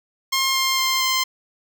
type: tone with pitch steps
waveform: 10% pulse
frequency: 1067 / 1059.6 / 1052.3 / 1045 Hz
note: C6 / C6 / C6 / C6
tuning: +34 / +22 / +10 / -2 cents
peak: -10 dBFS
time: 0.32-1.24 s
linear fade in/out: 10 ms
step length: 230 ms
effects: none